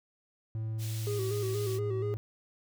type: tone with pitch glide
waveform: triangle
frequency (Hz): 110.5 to 109.74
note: A2 to A2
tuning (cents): +8 to -4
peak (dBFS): -30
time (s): 0.55-2.17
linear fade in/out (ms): 0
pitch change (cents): -12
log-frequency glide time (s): 0.84-1.34
type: high-pass noise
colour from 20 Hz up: pink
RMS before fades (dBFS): -45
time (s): 0.78-1.8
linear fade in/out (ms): 50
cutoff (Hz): 3300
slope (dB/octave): 12
type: tone with vibrato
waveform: triangle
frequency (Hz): 395.6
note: G4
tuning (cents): +16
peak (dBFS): -30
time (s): 1.07-2.14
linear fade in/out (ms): 0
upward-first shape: square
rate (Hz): 4.2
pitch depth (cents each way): 65
effects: none